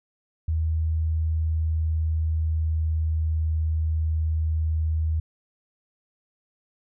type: tone with pitch glide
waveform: sine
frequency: 79.8 to 79.2 Hz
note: D#2 to D#2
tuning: +44 to +31 cents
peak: -21 dBFS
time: 0.48-5.2 s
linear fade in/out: 5 ms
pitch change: -13 cents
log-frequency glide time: 1.12-3.54 s
effects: none